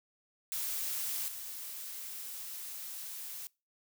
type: noise with level steps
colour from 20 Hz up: blue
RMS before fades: -36 / -43 dBFS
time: 0.52-3.47 s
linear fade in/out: 0 ms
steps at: 1.28 s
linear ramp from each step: 2 ms
effects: noise-tail reverb RT60 0.3 s tail -25 dB re dry